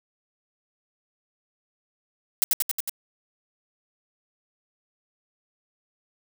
blue noise with echo, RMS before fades -19 dBFS, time 2.42-2.44 s, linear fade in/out 0 ms, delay 91 ms, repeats 5, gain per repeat -2 dB, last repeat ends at 2.895 s, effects none

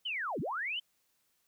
sine linear two-way sweep, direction down then up, 3136 to 120 to 3136 Hz, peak -33 dBFS, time 0.05-0.8 s, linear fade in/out 10 ms, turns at 0.4 s, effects white hiss -75 dBFS RMS until 1.47 s

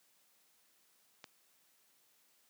click, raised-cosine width 0.2 ms, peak -30 dBFS, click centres 1.242 s, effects white hiss -71 dBFS RMS until 2.49 s + high-pass 150 Hz 12 dB/octave

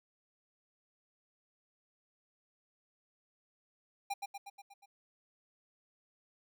square tone with echo, 801 Hz, G5, 37 cents sharp, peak -34 dBFS, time 4.1-4.14 s, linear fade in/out 10 ms, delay 120 ms, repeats 6, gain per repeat -4 dB, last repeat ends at 4.86 s, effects none

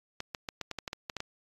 clicks, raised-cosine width 0.2 ms, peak -18 dBFS, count 11, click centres 0.204 / 0.348 / 0.488 / 0.613 / 0.713 / 0.787 / 0.878 / 0.931 / 1.098 / 1.167 / 1.204 s, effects AAC 32 kbps

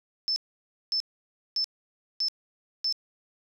sine tone bursts, 5274 Hz, E8, in tune, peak -24 dBFS, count 5, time 0.28-2.925 s, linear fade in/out 0 ms, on 81 ms, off 560 ms, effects 10-bit

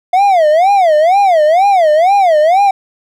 triangle tone with vibrato, 698.5 Hz, F5, in tune, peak -4 dBFS, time 0.13-2.71 s, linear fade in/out 5 ms, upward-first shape sine, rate 2.1 Hz, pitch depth 260 cents each way, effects none

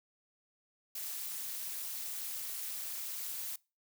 blue noise with amplitude modulation, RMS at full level -37 dBFS, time 0.95-3.56 s, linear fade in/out 5 ms, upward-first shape sine, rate 239 Hz, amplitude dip 75%, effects noise-tail reverb RT60 0.3 s tail -24 dB re dry

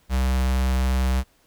square tone with notch filter, 64.5 Hz, C2, 24 cents flat, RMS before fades -21 dBFS, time 0.09-1.24 s, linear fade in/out 50 ms, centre 370 Hz, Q 1.5, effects pink hiss -61 dBFS RMS until 1.46 s

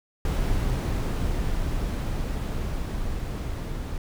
brown noise with level ramp, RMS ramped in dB -24 to -31 dBFS, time 0.25-3.98 s, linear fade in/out 2 ms, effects none

